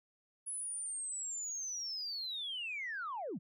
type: linear sweep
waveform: sine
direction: down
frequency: 10360 to 125.2 Hz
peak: -37 dBFS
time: 0.46-3.39 s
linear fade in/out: 20 ms
effects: tanh soft clip ceiling -33 dBFS